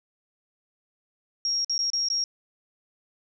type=tone with dropouts; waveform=sine; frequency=5588 Hz; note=F8; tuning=in tune; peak=-23 dBFS; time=1.45-2.24 s; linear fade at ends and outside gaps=1 ms; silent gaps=1.646-1.696 / 1.78-1.79 / 1.902-1.933 / 2.086-2.101 s; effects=none